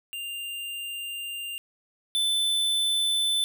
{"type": "tone pair in turn", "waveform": "square", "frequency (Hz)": [2794, 3518], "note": ["F7", "A7"], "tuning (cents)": [0, -1], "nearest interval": "major third", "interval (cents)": 399, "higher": "second", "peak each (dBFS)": [-33, -23], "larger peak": "second", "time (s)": [[0.13, 1.58], [2.15, 3.44]], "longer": "first", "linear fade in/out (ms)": 0, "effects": []}